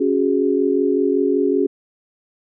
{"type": "chord", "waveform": "sine", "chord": "C# suspended fourth", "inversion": "none", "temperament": "equal", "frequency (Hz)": [277.2, 370, 415.3], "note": ["C#4", "F#4", "G#4"], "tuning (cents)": [0, 0, 0], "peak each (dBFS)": -19, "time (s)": [0, 1.67], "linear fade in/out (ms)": 10, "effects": []}